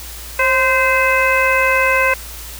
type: harmonic tone with a mistuned harmonic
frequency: 516 Hz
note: C5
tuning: 24 cents flat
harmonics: 1 / 2 / 3 / 4 / 5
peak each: -18 / -18 / -18 / -18 / -18 dBFS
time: 0.39-2.14 s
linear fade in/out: 5 ms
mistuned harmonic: 1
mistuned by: +52 cents
effects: added 58 Hz sine -33 dBFS peak until 2.59 s + white hiss -33 dBFS RMS until 2.59 s